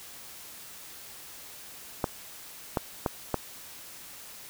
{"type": "clicks", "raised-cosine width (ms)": 1, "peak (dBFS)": -11, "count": 4, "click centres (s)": [2.042, 2.772, 3.062, 3.343], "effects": ["white hiss -46 dBFS RMS until 4.49 s"]}